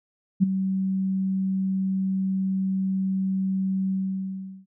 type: tone with ADSR envelope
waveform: sine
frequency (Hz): 190.8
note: G3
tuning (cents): -47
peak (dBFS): -12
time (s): 0.4-4.66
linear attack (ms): 31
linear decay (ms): 13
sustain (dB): -10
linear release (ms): 750
effects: none